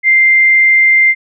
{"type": "tone", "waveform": "sine", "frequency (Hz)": 2093, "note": "C7", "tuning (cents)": 0, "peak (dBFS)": -5, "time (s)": [0.03, 1.15], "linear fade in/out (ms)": 50, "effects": []}